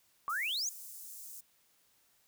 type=exponential sweep; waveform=sine; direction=up; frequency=1108.7 to 6950 Hz; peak=-32 dBFS; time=0.28-0.69 s; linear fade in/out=0 ms
type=high-pass noise; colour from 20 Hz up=white; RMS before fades=-48 dBFS; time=0.29-1.41 s; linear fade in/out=10 ms; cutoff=6200 Hz; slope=24 dB/octave
effects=white hiss -70 dBFS RMS until 2.27 s